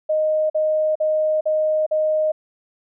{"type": "tone bursts", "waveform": "sine", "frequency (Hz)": 620, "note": "D#5", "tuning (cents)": -6, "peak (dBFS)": -16, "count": 5, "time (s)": [0.09, 2.32], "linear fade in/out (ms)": 10, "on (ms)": 410, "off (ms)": 45, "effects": []}